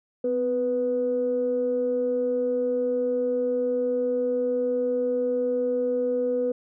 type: tone pair together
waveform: sine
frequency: 253.1 / 493.3 Hz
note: B3 / B4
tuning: +43 / -2 cents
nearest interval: octave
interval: 1155 cents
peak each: -29 / -22 dBFS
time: 0.24-6.52 s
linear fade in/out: 5 ms
effects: tanh soft clip ceiling -15 dBFS